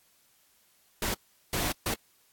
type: noise bursts at uneven times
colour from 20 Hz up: pink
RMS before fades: -30 dBFS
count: 3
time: 1.02-1.14 / 1.53-1.72 / 1.86-1.94 s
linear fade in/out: 2 ms
effects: white hiss -65 dBFS RMS until 2.32 s + AAC 64 kbps